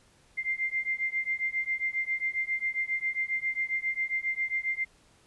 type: beating tone pair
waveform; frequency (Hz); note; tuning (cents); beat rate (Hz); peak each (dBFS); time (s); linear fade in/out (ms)
sine; 2093 / 2100.4; C7 / C7; 0 / +6; 7.4; -31; 0.37-4.85; 20
effects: pink hiss -62 dBFS RMS until 5.26 s + resampled to 24000 Hz